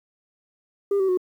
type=tone with pitch steps; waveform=sine; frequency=400 / 382.6 / 366 Hz; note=G4 / G4 / F#4; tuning=+35 / -42 / -19 cents; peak=-16 dBFS; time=0.91-1.174 s; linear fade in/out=5 ms; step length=88 ms; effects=tanh soft clip ceiling -17 dBFS + 9-bit